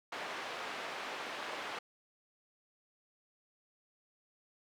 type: band-pass noise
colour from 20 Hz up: pink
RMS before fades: -42 dBFS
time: 0.12-1.79 s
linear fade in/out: 5 ms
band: 550 to 3100 Hz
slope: 12 dB/octave
effects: none